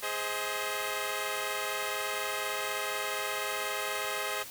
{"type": "chord", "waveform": "10% pulse", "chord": "Ab major", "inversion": "none", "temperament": "equal with one note detuned", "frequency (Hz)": [415.3, 523.3, 635], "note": ["Ab4", "C5", "Eb5"], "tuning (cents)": [0, 0, 35], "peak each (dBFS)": -28, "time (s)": [0.02, 4.44], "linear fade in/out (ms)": 20, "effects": ["white hiss -45 dBFS RMS until 4.5 s"]}